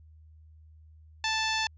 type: tone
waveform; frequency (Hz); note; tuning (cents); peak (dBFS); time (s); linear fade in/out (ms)
10% pulse; 880; A5; 0; -18; 1.24-1.67; 2
effects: added 78 Hz sine -51 dBFS peak until 1.77 s + resampled to 16000 Hz